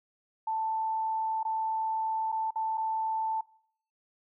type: tone with dropouts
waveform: sine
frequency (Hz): 884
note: A5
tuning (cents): +8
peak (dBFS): -28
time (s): 0.47-3.41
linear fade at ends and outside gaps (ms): 5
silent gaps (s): 1.431-1.45 / 2.319-2.324 / 2.507-2.557 / 2.774-2.778
effects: noise-tail reverb RT60 0.6 s tail -22 dB re dry